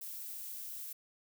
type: noise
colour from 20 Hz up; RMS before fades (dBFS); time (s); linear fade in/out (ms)
violet; -44; 0.01-0.93; 5
effects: none